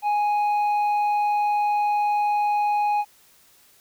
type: tone with tanh clipping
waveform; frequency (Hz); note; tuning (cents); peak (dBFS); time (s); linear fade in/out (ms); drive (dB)
sine; 830.6; G#5; 0; -20; 0.02-3.05; 50; 5
effects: white hiss -56 dBFS RMS until 3.8 s